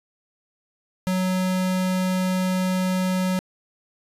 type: tone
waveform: square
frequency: 185.2 Hz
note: F#3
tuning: 2 cents sharp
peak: -21 dBFS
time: 1.07-3.39 s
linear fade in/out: 0 ms
effects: resampled to 32000 Hz + 9-bit